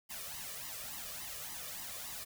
white noise with flanger, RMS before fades -44 dBFS, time 0.09-2.25 s, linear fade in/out 20 ms, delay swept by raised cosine 1 to 1.72 ms, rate 3.5 Hz, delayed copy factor +0.75, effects none

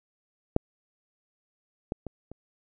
clicks, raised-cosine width 2 ms, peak -7 / -16 / -22 / -28 dBFS, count 4, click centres 0.564 / 1.921 / 2.067 / 2.316 s, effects none

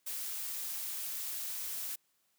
blue noise, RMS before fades -39 dBFS, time 0.06-1.96 s, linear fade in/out 10 ms, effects white hiss -75 dBFS RMS until 2.38 s + high-pass 100 Hz 12 dB/octave

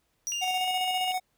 square tone with exponential decay, 5800 Hz, F#8, 35 cents flat, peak -28 dBFS, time 0.27-0.78 s, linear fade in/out 0 ms, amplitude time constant 110 ms
triangle tone with pitch glide, 2800 to 2851 Hz, F7 to F7, +4 to +35 cents, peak -29 dBFS, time 0.32-1.12 s, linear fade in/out 0 ms, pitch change +31 cents, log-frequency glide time 0.57-0.66 s
square tone with tremolo, 740 Hz, F#5, in tune, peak -27 dBFS, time 0.41-1.2 s, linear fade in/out 20 ms, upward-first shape square, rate 15 Hz, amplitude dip 35%
effects pink hiss -73 dBFS RMS until 1.37 s

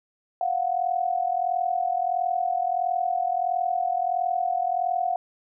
sine tone pair together, 698.5 / 740 Hz, F5 / F#5, 0 / 0 cents, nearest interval minor second, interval 100 cents, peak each -25 dBFS, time 0.41-5.16 s, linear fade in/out 2 ms, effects none

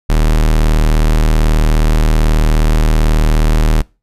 45% pulse tone, 38.76 Hz, D#1, 6 cents flat, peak -8 dBFS, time 0.09-3.82 s, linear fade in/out 10 ms, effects noise-tail reverb RT60 0.3 s tail -24 dB re dry + resampled to 32000 Hz

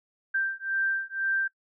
sine beating tone pair, 1571 / 1573 Hz, G6 / G6, +3 / +6 cents, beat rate 2 Hz, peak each -29 dBFS, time 0.34-1.48 s, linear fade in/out 10 ms, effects noise-tail reverb RT60 0.1 s tail -19 dB re dry

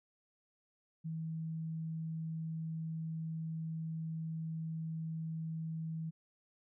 sine tone, 161.1 Hz, E3, 39 cents flat, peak -37 dBFS, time 1.04-6.11 s, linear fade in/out 20 ms, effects none

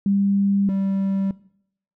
sine / triangle tone pair in turn, 198.7 / 194.61 Hz, G3 / G3, +24 / -12 cents, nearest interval unison, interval 36 cents, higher first, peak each -16 / -18 dBFS, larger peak first, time 0.06-0.69 / 0.69-1.31 s, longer first, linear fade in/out 2 ms, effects noise-tail reverb RT60 0.7 s tail -20 dB re dry

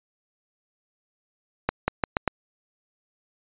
accelerating click train, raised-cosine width 0.5 ms, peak -6 dBFS, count 5, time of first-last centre 1.69-2.277 s, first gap 190 ms, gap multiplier 0.83, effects resampled to 8000 Hz

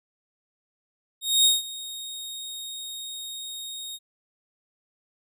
sawtooth tone with ADSR envelope, 3729 Hz, A#7, in tune, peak -12 dBFS, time 1.21-3.99 s, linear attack 240 ms, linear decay 170 ms, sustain -19 dB, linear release 43 ms, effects none

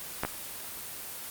clicks, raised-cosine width 0.5 ms, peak -13 / -14 dBFS, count 2, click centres 0.235 / 0.25 s, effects white hiss -40 dBFS RMS until 1.3 s + Opus 24 kbps

